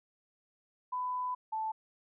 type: tone pair in turn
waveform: sine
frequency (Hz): 1000 / 877.4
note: B5 / A5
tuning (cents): +21 / -5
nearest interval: major second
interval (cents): 226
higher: first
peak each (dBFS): -32 / -32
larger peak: neither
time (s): 0.92-1.35 / 1.52-1.72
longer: first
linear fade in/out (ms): 10
effects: none

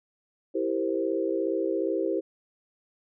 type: chord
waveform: sine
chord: C dominant seventh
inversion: first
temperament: equal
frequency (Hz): 329.6 / 392 / 466.2 / 523.3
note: E4 / G4 / Bb4 / C5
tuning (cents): 0 / 0 / 0 / 0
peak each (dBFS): -29 / -29 / -33 / -31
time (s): 0.54-2.21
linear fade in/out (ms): 20
effects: none

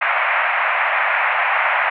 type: band-pass noise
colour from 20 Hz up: white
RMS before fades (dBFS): -18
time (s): 0.01-1.9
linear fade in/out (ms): 10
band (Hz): 630 to 2400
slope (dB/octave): 48
effects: none

